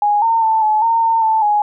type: tone with pitch steps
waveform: sine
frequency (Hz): 828 / 911 / 886 / 858 / 915 / 908 / 882 / 834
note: G#5 / A#5 / A5 / A5 / A#5 / A#5 / A5 / G#5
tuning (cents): -5 / -40 / +12 / -44 / -32 / -46 / +4 / +7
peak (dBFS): -11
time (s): 0.02-1.62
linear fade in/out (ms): 2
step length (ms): 200
effects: none